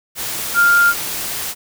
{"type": "tone in noise", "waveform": "sine", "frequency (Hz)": 1400, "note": "F6", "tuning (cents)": 4, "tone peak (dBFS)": -9, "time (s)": [0.54, 0.94], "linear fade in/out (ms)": 50, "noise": "white", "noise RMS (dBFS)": -24, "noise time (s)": [0.15, 1.55], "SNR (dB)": 12, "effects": []}